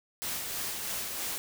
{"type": "noise with tremolo", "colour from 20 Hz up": "white", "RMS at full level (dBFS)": -34, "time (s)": [0.22, 1.38], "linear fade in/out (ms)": 0, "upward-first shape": "sine", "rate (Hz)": 3.1, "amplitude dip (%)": 30, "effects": []}